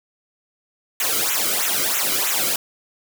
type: noise with flanger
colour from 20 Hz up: white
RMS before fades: -21 dBFS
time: 1-2.56 s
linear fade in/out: 2 ms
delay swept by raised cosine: 0.2 to 1.16 ms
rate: 3.1 Hz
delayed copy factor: -1
effects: none